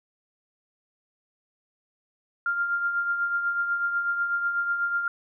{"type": "tone with tremolo", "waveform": "sine", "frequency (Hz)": 1396.9, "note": "F6", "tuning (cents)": 0, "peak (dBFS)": -21, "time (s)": [2.46, 5.08], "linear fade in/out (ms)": 2, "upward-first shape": "triangle", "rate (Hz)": 8.1, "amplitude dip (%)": 55, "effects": []}